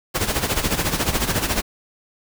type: noise with tremolo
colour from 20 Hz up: pink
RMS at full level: -19 dBFS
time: 0.14-1.62 s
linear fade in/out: 20 ms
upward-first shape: sine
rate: 14 Hz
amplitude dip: 70%
effects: none